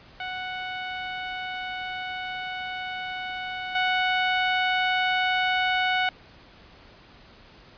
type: tone with level steps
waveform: 15% pulse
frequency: 740 Hz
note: F#5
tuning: in tune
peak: -24 / -15 dBFS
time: 0.2-6.09 s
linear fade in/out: 2 ms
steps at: 3.75 s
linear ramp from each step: 5 ms
effects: pink hiss -51 dBFS RMS until 7.77 s + resampled to 11025 Hz